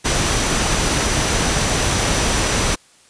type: tone in noise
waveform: sine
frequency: 5920 Hz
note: F#8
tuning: in tune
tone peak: -29 dBFS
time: 0.04-2.76 s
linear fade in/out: 20 ms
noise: pink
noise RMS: -18 dBFS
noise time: 0.04-2.76 s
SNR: -14 dB
effects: white hiss -51 dBFS RMS until 3.09 s + resampled to 22050 Hz